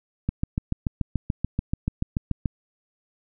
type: click train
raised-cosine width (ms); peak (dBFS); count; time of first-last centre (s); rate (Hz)
5; -11; 16; 0.29-2.458; 6.92
effects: none